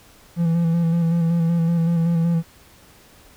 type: tone with vibrato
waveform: triangle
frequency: 167.7 Hz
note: E3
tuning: 30 cents sharp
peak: -14 dBFS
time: 0.36-2.43 s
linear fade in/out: 50 ms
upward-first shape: square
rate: 5.3 Hz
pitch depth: 27 cents each way
effects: pink hiss -50 dBFS RMS until 3.36 s